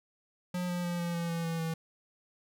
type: tone with pitch steps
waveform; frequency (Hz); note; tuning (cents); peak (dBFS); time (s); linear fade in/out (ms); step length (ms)
square; 179 / 176.64 / 174.31 / 172.01 / 169.74 / 167.5 / 165.29 / 163.1; F3 / F3 / F3 / F3 / F3 / E3 / E3 / E3; +43 / +20 / -3 / -26 / -49 / +28 / +5 / -18; -32; 0.54-1.74; 5; 150
effects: none